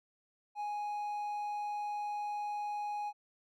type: tone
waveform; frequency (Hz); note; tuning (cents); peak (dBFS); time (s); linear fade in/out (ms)
triangle; 830.6; G#5; 0; -33; 0.55-3.13; 50
effects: none